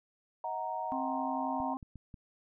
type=chord; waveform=sine; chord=D# minor; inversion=none; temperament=equal with one note detuned; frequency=632.4 / 740 / 932.3 Hz; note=D#5 / F#5 / A#5; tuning=+28 / 0 / 0 cents; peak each=-41 / -38 / -36 dBFS; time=0.44-1.74 s; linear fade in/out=2 ms
type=harmonic tone; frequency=263.8 Hz; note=C4; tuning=14 cents sharp; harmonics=1 / 3 / 4; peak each=-36 / -41 / -42 dBFS; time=0.92-1.77 s; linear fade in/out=0 ms
type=clicks; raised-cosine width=5 ms; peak=-35 dBFS; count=4; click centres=1.602 / 1.828 / 1.957 / 2.142 s
effects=none